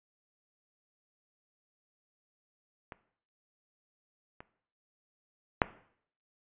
clicks, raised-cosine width 0.5 ms, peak -27 / -30 / -6 dBFS, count 3, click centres 2.922 / 4.405 / 5.618 s, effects noise-tail reverb RT60 0.6 s tail -17 dB re dry + resampled to 8000 Hz

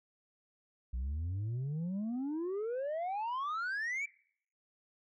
sine exponential sweep, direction up, 58.27 to 2349 Hz, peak -31 dBFS, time 0.93-4.06 s, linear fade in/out 10 ms, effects noise-tail reverb RT60 0.6 s tail -23 dB re dry + tanh soft clip ceiling -33 dBFS

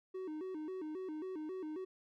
triangle tone with vibrato, 340 Hz, F4, 46 cents flat, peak -38 dBFS, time 0.14-1.85 s, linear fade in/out 10 ms, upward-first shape square, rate 3.7 Hz, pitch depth 170 cents each way, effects none

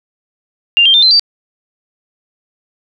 sine tone with pitch steps, 2794 / 3173 / 3603 / 4091 / 4645 Hz, F7 / G7 / A7 / C8 / D8, 0 / +20 / +40 / -40 / -20 cents, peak -5 dBFS, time 0.77-1.195 s, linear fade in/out 0 ms, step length 85 ms, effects none

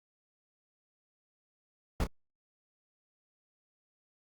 brown noise with echo, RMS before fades -28 dBFS, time 2-2.04 s, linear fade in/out 2 ms, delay 29 ms, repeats 1, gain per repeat -9 dB, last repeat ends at 2.069 s, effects Opus 48 kbps

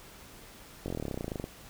slowing click train, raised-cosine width 2 ms, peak -21 dBFS, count 20, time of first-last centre 0.86-1.441 s, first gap 21 ms, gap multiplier 1.04, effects pink hiss -51 dBFS RMS until 1.69 s

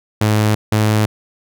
sawtooth tone pair in turn, 106.8 / 107.31 Hz, G#2 / A2, +49 / -43 cents, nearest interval unison, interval 8 cents, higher second, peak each -8 dBFS, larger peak neither, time 0.21-0.55 / 0.72-1.06 s, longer neither, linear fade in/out 5 ms, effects none

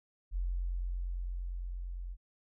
sine tone with level ramp, 44.4 Hz, F1, 29 cents sharp, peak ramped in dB -30 to -38 dBFS, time 0.31-2.17 s, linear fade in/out 50 ms, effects none

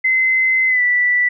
sine tone with pitch glide, 2054 to 1968.1 Hz, C7 to B6, -33 to -7 cents, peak -12 dBFS, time 0.04-1.29 s, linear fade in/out 10 ms, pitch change -74 cents, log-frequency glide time 0.68-0.82 s, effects none

